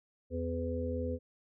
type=harmonic tone; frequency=83.7 Hz; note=E2; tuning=27 cents sharp; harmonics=1 / 3 / 5 / 6; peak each=-36 / -38 / -42 / -37 dBFS; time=0.3-1.19 s; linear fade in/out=50 ms; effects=none